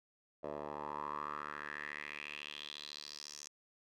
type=tone with band-pass filter sweep; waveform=10% pulse; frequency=74 Hz; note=D2; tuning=14 cents sharp; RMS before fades=-45 dBFS; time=0.43-3.48 s; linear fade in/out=10 ms; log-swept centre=630 to 6300 Hz; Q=4.6; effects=none